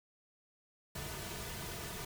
pink noise with comb filter, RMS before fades -43 dBFS, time 0.95-2.05 s, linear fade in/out 5 ms, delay 3.7 ms, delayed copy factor -0.65, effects none

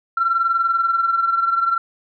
sine tone pair together, 1355 / 1375.5 Hz, E6 / F6, +47 / -27 cents, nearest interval unison, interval 26 cents, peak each -16 / -22 dBFS, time 0.17-1.78 s, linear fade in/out 5 ms, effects tanh soft clip ceiling -8 dBFS

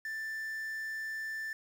triangle tone with quantisation, 1770 Hz, A6, 10 cents sharp, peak -34 dBFS, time 0.05-1.53 s, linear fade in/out 2 ms, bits 9, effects none

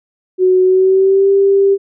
sine tone with pitch glide, 370 to 394.3 Hz, F#4 to G4, 0 to +10 cents, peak -7 dBFS, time 0.38-1.78 s, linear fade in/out 50 ms, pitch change +110 cents, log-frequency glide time 0.63-1.3 s, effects none

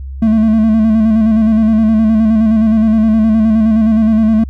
triangle tone with vibrato, 220 Hz, A3, in tune, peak -5 dBFS, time 0.22-4.44 s, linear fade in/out 5 ms, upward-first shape square, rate 9.6 Hz, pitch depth 35 cents each way, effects added 67 Hz sine -22 dBFS peak until 4.49 s

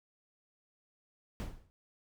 brown noise with exponential decay, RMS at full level -31 dBFS, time 1.4-1.7 s, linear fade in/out 0 ms, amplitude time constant 65 ms, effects none

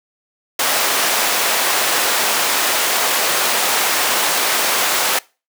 pink high-pass noise, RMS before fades -17 dBFS, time 0.59-5.19 s, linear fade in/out 5 ms, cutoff 620 Hz, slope 12 dB/octave, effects noise-tail reverb RT60 0.3 s tail -23 dB re dry

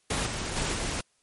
pink noise with level steps, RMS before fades -28 / -33 / -29 / -31 dBFS, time 0.1-1.01 s, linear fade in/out 5 ms, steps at 0.26 / 0.56 / 0.73 s, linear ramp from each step 5 ms, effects white hiss -69 dBFS RMS until 1.22 s + MP3 48 kbps

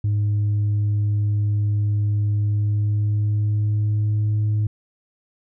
sine tone with pitch glide, 103.83 to 106.13 Hz, G#2 to G#2, 0 to +38 cents, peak -15 dBFS, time 0.04-4.67 s, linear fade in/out 5 ms, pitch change +38 cents, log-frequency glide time 2.37-4.41 s, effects tanh soft clip ceiling -16 dBFS

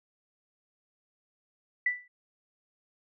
sine tone with exponential decay, 1975.5 Hz, B6, in tune, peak -21 dBFS, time 1.86-2.08 s, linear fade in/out 5 ms, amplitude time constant 46 ms, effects none

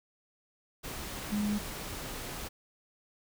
sine tone in noise, 207.9 Hz, G#3, 2 cents sharp, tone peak -28 dBFS, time 1.31-1.59 s, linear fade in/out 20 ms, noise pink, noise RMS -40 dBFS, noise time 0.83-2.49 s, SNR +9 dB, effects none

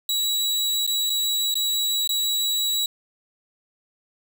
sawtooth tone with dropouts, 3898 Hz, B7, 23 cents flat, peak -18 dBFS, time 0.09-2.86 s, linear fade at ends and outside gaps 2 ms, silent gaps 0.866-0.875 / 1.097-1.101 / 1.542-1.554 / 2.075-2.091 s, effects 8-bit

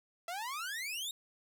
sawtooth exponential sweep, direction up, 660 to 3811 Hz, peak -34 dBFS, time 0.28-1.11 s, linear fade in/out 2 ms, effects none

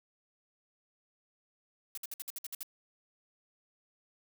blue noise bursts, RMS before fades -40 dBFS, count 9, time 1.95-2.631 s, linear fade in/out 2 ms, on 25 ms, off 57 ms, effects none

